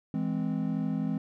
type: chord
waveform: triangle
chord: E augmented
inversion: none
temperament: equal with one note detuned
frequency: 164.81 / 207.7 / 260.1 Hz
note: E3 / G#3 / B#3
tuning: 0 / 0 / -10 cents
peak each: -30 dBFS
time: 0.14-1.18 s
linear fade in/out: 2 ms
effects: none